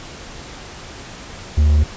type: tone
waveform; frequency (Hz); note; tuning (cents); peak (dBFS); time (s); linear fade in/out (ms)
triangle; 74.9; D2; +35; -8; 1.57-1.84; 10
effects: pink hiss -35 dBFS RMS until 1.96 s + resampled to 16000 Hz